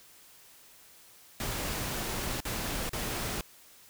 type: noise with dropouts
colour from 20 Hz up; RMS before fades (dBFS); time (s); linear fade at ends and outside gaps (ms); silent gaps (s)
pink; -34; 1.4-3.41; 1; 2.404-2.452 / 2.893-2.932
effects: white hiss -56 dBFS RMS until 3.89 s